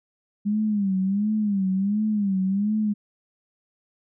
sine tone with vibrato, 201.5 Hz, G3, 48 cents sharp, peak -20 dBFS, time 0.45-2.94 s, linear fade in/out 20 ms, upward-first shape sine, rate 1.4 Hz, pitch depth 120 cents each way, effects none

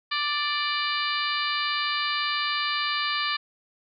harmonic tone with a mistuned harmonic, 587.3 Hz, D5, in tune, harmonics 2 / 3 / 4 / 5 / 6 / 7 / 8, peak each -29 / -31 / -32 / -33 / -34 / -34 / -35 dBFS, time 0.11-3.37 s, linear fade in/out 10 ms, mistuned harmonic 6, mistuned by +47 cents, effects none

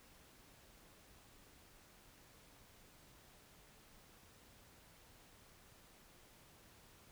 silence, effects pink hiss -64 dBFS RMS until 7.11 s

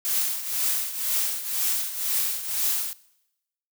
blue noise with tremolo, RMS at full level -23 dBFS, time 0.05-2.93 s, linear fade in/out 0 ms, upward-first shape triangle, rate 2 Hz, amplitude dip 75%, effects noise-tail reverb RT60 0.9 s tail -21 dB re dry

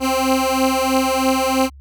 15% pulse beating tone pair, 261.6 / 264.7 Hz, C4 / C4, 0 / +20 cents, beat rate 3.1 Hz, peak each -12 dBFS, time 0-1.7 s, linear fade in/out 50 ms, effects added 69 Hz sine -38 dBFS peak until 1.8 s

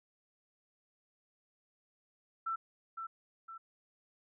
sine tone with echo, 1336 Hz, E6, 23 cents sharp, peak -33 dBFS, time 2.46-2.56 s, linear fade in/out 10 ms, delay 510 ms, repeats 2, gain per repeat -6 dB, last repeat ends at 3.58 s, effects none

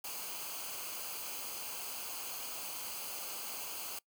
white noise with comb filter, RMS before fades -42 dBFS, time 0.04-3.99 s, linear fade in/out 5 ms, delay 0.54 ms, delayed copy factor -0.65, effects noise-tail reverb RT60 0.1 s tail -23 dB re dry

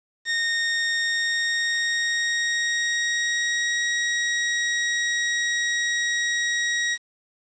sawtooth tone with pitch glide, 1847 to 1897.8 Hz, A#6 to A#6, -16 to +31 cents, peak -18 dBFS, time 0.25-6.98 s, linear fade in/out 50 ms, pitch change +47 cents, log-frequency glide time 1.01-3.84 s, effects resampled to 16000 Hz + 8-bit

